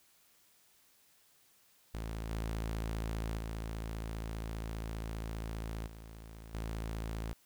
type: tone with level steps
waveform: sawtooth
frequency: 55 Hz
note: A1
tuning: in tune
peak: -34 / -31 / -34 / -44 / -33 dBFS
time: 1.94-7.33 s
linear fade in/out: 0 ms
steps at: 2.31 / 3.38 / 5.87 / 6.54 s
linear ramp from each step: 2 ms
effects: white hiss -67 dBFS RMS until 7.45 s